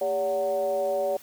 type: tone with frequency modulation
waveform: sine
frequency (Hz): 571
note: D5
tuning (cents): -49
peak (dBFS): -23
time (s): 0.01-1.17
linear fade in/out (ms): 5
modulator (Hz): 172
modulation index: 0.79
effects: white hiss -50 dBFS RMS until 1.22 s